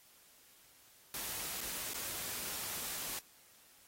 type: noise with dropouts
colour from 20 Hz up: white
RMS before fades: -41 dBFS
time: 1.14-3.19 s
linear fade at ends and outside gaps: 1 ms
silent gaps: 1.607-1.612 / 1.935-1.943 s
effects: white hiss -63 dBFS RMS until 3.87 s + AAC 48 kbps